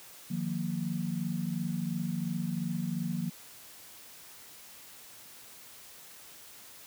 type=chord; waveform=sine; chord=Eb suspended second; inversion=none; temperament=equal with one note detuned; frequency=155.56 / 178.39 / 233.1 Hz; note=Eb3 / F3 / Bb3; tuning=0 / +37 / 0 cents; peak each=-36 / -33 / -36 dBFS; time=0.3-3.3 s; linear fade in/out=10 ms; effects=white hiss -51 dBFS RMS until 6.86 s + high-pass 60 Hz 12 dB/octave